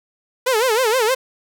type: tone with vibrato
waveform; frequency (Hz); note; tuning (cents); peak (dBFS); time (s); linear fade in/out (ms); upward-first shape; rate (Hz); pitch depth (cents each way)
sawtooth; 474; A#4; +29; -11; 0.46-1.15; 10; sine; 6.4; 190
effects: none